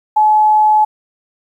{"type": "tone", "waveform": "sine", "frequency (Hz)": 855, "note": "A5", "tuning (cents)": -50, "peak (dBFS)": -7, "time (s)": [0.16, 0.85], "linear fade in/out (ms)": 10, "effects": ["8-bit"]}